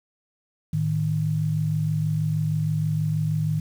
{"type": "tone pair together", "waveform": "sine", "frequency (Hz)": [108.78, 155.1], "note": ["A2", "D#3"], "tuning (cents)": [-19, -5], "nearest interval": "tritone", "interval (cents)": 614, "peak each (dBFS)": [-27, -22], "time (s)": [0.73, 3.6], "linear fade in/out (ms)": 5, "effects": ["8-bit"]}